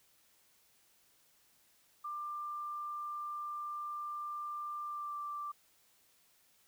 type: tone with pitch glide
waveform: sine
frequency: 1189 to 1175.3 Hz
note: D6 to D6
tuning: +21 to +1 cents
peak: -38 dBFS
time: 2.04-5.52 s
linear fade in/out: 10 ms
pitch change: -20 cents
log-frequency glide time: 4.85-5.16 s
effects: white hiss -69 dBFS RMS until 6.67 s